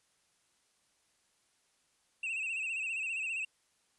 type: tone with vibrato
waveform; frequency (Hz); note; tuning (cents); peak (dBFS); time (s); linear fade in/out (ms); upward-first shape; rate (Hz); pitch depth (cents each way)
triangle; 2637; E7; 0; -32; 2.23-3.45; 5; sine; 15; 79
effects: white hiss -73 dBFS RMS until 3.98 s + resampled to 24000 Hz